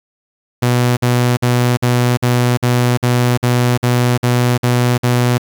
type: tone bursts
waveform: sawtooth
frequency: 122.6 Hz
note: B2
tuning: 12 cents flat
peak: -7 dBFS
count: 12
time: 0.62-5.381 s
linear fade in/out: 10 ms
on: 350 ms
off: 51 ms
effects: 7-bit